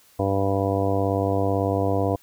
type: harmonic tone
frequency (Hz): 98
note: G2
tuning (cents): 0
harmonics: 1 / 2 / 3 / 4 / 5 / 6 / 7 / 8 / 9 / 10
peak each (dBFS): -25 / -33 / -27 / -31 / -26 / -32 / -27 / -37 / -41 / -34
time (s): 0.19-2.16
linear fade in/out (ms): 5
effects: white hiss -56 dBFS RMS until 2.22 s